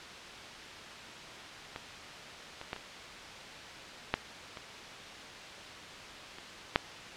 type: clicks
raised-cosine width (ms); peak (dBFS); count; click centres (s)
0.3; -22 / -25 / -18 / -27 / -10 / -26 / -30 / -6; 8; 1.761 / 2.614 / 2.731 / 2.763 / 4.14 / 4.572 / 6.385 / 6.759
effects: white hiss -45 dBFS RMS until 7.16 s + low-pass 4000 Hz 12 dB/octave